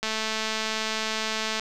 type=click train; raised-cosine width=0.2 ms; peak=-11 dBFS; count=344; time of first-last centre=0.03-1.596 s; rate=219 Hz; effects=none